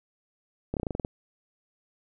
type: slowing click train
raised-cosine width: 2 ms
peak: -16 dBFS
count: 9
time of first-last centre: 0.74-1.049 s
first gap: 28 ms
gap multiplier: 1.09
effects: none